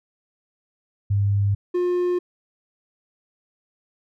sine / triangle tone pair in turn, 100.6 / 356.4 Hz, G2 / F4, +45 / +35 cents, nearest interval octave + minor seventh, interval 2190 cents, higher second, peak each -17 dBFS, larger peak neither, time 1.1-1.55 / 1.74-2.19 s, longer neither, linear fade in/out 10 ms, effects none

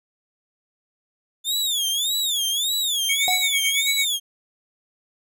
sawtooth tone with vibrato, 3520 Hz, A7, in tune, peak -18 dBFS, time 1.44-4.2 s, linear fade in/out 50 ms, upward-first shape sine, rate 1.7 Hz, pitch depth 190 cents each way
square tone with tremolo, 2236 Hz, C#7, 14 cents sharp, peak -20 dBFS, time 3.09-4.05 s, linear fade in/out 5 ms, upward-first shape sine, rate 9 Hz, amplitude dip 85%
square tone with exponential decay, 732 Hz, F#5, 19 cents flat, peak -19 dBFS, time 3.28-3.53 s, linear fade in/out 0 ms, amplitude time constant 53 ms
effects none

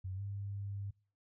sine tone with pitch glide, 93.8 to 99.95 Hz, F#2 to G2, +24 to +34 cents, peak -38 dBFS, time 0.04-0.91 s, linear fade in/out 10 ms, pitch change +110 cents, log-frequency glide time 0.15-0.21 s, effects noise-tail reverb RT60 0.4 s tail -24 dB re dry

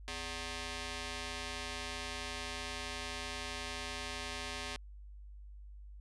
5% pulse ring-modulated tone, 332.3 Hz, E4, 14 cents sharp, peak -25 dBFS, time 0.08-4.76 s, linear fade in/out 0 ms, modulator 1410 Hz, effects added 50 Hz sine -48 dBFS peak until 6 s + resampled to 22050 Hz

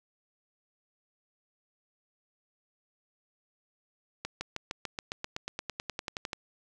accelerating click train, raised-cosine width 0.2 ms, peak -17 dBFS, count 19, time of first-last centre 4.25-6.332 s, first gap 160 ms, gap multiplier 0.96, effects none

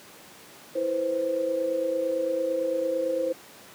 sine tone cluster, 328.4 / 494.1 / 523 Hz, E4 / B4 / C5, -6 / +1 / -1 cents, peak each -32 / -32 / -25 dBFS, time 0.75-3.33 s, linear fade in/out 10 ms, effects pink hiss -48 dBFS RMS until 3.74 s + high-pass 200 Hz 12 dB/octave

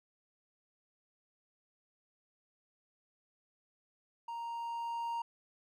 triangle tone with level ramp, 932.3 Hz, A#5, in tune, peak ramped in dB -37 to -32 dBFS, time 4.28-5.22 s, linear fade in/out 5 ms, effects none

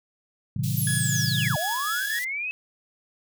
sine chord, A diminished seventh, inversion none, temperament just, 110 / 132 / 158.4 / 190.08 Hz, A2 / C3 / Eb3 / Gb3, 0 / +16 / +31 / +47 cents, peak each -29 / -27 / -29 / -33 dBFS, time 0.56-1.56 s, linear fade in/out 5 ms
white high-pass noise, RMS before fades -36 dBFS, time 0.63-2.25 s, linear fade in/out 10 ms, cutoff 3100 Hz, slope 24 dB/octave
sine linear two-way sweep, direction down then up, 11890 to 587.3 to 2610 Hz, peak -27 dBFS, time 0.77-2.51 s, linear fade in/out 0 ms, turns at 1.57 s
sawtooth tone with tremolo, 1681 Hz, G#6, 20 cents sharp, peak -24 dBFS, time 0.87-2.19 s, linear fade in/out 2 ms, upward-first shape square, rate 4 Hz, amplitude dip 25%
effects none

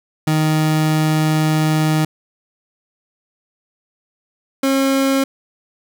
30% pulse tone pair in turn, 155.56 / 270.5 Hz, D#3 / C#4, 0 / -42 cents, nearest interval minor seventh, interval 958 cents, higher second, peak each -11 dBFS, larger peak neither, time 0.27-2.05 / 4.63-5.24 s, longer first, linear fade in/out 5 ms, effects none

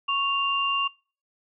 sine tone pair together, 1108.7 / 2789 Hz, C#6 / F7, 0 / -3 cents, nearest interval octave + major third, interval 1597 cents, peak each -25 dBFS, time 0.08-0.88 s, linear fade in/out 10 ms, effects noise-tail reverb RT60 0.4 s tail -25 dB re dry

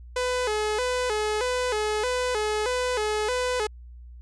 sawtooth tone with vibrato, 461.5 Hz, A#4, 17 cents flat, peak -20 dBFS, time 0.16-3.67 s, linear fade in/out 5 ms, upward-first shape square, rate 1.6 Hz, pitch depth 140 cents each way, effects added 60 Hz sine -41 dBFS peak until 4.21 s + resampled to 22050 Hz

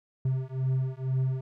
triangle beating tone pair, 129.9 / 132 Hz, C3 / C3, -12 / +16 cents, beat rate 2.1 Hz, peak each -27 dBFS, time 0.25-1.41 s, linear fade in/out 5 ms, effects none

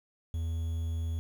triangle tone with quantisation, 82.2 Hz, E2, 4 cents flat, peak -28 dBFS, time 0.34-1.19 s, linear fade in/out 0 ms, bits 9, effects none

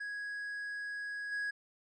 triangle tone with level steps, 1661.2 Hz, G#6, in tune, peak -36 / -32 dBFS, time 0-1.51 s, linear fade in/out 10 ms, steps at 1.31 s, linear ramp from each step 20 ms, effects resampled to 24000 Hz

